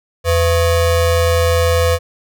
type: ring-modulated tone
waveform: square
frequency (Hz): 293.7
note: D4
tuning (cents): 0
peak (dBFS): -9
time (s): 0.24-1.99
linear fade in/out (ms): 50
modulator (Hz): 209
effects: none